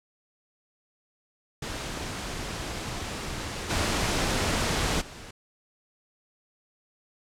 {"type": "noise with level steps", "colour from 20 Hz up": "pink", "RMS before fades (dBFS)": [-34, -26, -43], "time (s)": [1.62, 5.31], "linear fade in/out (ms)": 5, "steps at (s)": [3.69, 5], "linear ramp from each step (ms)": 20, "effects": ["low-pass 8000 Hz 12 dB/octave"]}